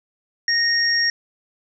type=tone pair together; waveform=sine; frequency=1858 / 5568 Hz; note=A#6 / F8; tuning=-6 / -6 cents; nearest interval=octave + perfect fifth; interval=1900 cents; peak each=-19 dBFS; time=0.48-1.1 s; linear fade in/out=2 ms; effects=none